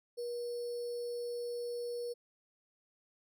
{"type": "tone with sample-and-hold", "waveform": "sine", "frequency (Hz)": 480, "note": "B4", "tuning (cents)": -49, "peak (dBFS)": -36, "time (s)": [0.17, 2.14], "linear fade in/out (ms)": 20, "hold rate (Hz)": 4900, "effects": ["resampled to 32000 Hz"]}